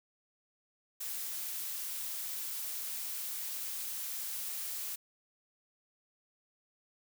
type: noise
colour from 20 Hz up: blue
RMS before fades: -39 dBFS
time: 1-4.96 s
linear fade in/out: 10 ms
effects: none